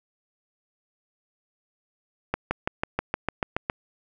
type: accelerating click train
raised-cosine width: 0.5 ms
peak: -9 dBFS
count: 10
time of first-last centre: 2.34-3.699 s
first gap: 170 ms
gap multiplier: 0.97
effects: none